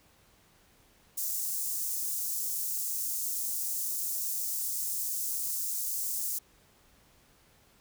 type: high-pass noise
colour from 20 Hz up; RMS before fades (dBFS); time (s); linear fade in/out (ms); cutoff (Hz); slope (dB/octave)
white; -33; 1.17-6.39; 10; 6200; 24
effects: pink hiss -63 dBFS RMS until 7.8 s